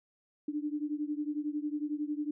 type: beating tone pair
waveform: sine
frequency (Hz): 293.7 / 304.7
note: D4 / D#4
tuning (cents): 0 / -36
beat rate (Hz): 11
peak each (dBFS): -34 / -36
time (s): 0.48-2.31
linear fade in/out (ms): 5
effects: none